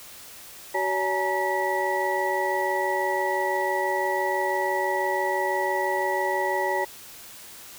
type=tone cluster; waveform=sine; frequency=377.4 / 567 / 851 / 937 / 1946 Hz; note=F#4 / C#5 / G#5 / A#5 / B6; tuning=+34 / +39 / +42 / +9 / -26 cents; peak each=-29 dBFS; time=0.74-6.85 s; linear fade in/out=10 ms; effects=white hiss -44 dBFS RMS until 7.78 s